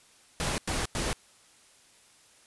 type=noise bursts; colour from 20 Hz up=pink; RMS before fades=-30 dBFS; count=3; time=0.4-1.13 s; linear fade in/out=0 ms; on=180 ms; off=95 ms; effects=white hiss -59 dBFS RMS until 2.46 s + resampled to 24000 Hz